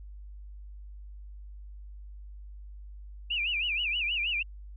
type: tone with vibrato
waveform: sine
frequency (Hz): 2637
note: E7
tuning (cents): 0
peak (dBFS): -27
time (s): 3.3-4.43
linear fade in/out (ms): 10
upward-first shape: sine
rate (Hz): 6.3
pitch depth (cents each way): 200
effects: added 50 Hz sine -42 dBFS peak until 4.76 s